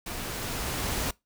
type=noise with level ramp; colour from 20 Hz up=pink; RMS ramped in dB=-36 to -29 dBFS; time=0.06-1.11 s; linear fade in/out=5 ms; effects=noise-tail reverb RT60 0.2 s tail -23 dB re dry